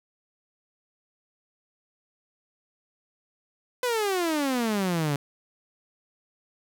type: exponential sweep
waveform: sawtooth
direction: down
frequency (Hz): 509 to 138.8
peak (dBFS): -20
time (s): 3.83-5.16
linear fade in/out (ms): 2
effects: none